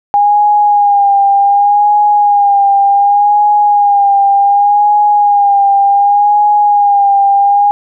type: tone with vibrato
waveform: sine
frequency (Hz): 814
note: G#5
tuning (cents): -35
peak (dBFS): -5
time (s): 0.14-7.71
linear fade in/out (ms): 0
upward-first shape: sine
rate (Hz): 0.67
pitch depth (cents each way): 36
effects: none